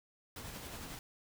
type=noise with tremolo; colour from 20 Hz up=pink; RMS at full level=-45 dBFS; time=0.36-0.99 s; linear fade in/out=2 ms; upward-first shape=sine; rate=11 Hz; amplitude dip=30%; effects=none